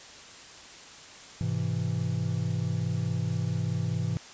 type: chord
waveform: triangle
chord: Ab augmented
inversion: none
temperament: equal with one note detuned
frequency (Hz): 103.83 / 128.49 / 164.81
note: Ab2 / C3 / E3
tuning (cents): 0 / -31 / 0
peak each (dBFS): -29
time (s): 1.41-4.17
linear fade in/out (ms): 0
effects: white hiss -47 dBFS RMS until 4.33 s + resampled to 16000 Hz